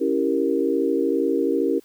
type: chord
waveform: sine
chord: C# diminished seventh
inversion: none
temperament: equal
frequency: 277.2 / 329.6 / 392 / 466.2 Hz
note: C#4 / E4 / G4 / Bb4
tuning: 0 / 0 / 0 / 0 cents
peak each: -24 dBFS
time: 0-1.8 s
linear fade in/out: 20 ms
effects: white hiss -57 dBFS RMS until 1.84 s